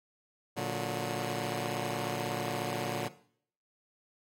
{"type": "chord", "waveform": "10% pulse", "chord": "Bb augmented", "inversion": "none", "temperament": "just", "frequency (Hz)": [116.54, 145.68, 182.1], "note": ["Bb2", "D3", "F#3"], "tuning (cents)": [0, -14, -27], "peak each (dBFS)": -29, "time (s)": [0.56, 3.09], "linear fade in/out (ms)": 20, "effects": ["noise-tail reverb RT60 0.6 s tail -17 dB re dry", "AAC 48 kbps"]}